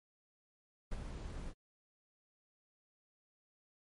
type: noise with ADSR envelope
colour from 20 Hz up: brown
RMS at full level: -38 dBFS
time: 0.91-1.54 s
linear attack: 12 ms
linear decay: 36 ms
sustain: -6 dB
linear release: 49 ms
effects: MP3 48 kbps